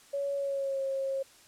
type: tone with pitch glide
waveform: sine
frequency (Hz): 561 to 540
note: C#5 to C#5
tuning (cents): +21 to -45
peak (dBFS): -29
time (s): 0.13-1.23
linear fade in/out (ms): 10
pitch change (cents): -66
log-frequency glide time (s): 0.35-0.82
effects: white hiss -57 dBFS RMS until 1.47 s + low-pass 10000 Hz 12 dB/octave